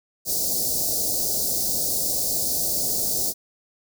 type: band-stop noise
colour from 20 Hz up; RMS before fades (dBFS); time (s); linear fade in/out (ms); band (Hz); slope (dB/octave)
white; -24; 0.25-3.34; 50; 720 to 4400; 48
effects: none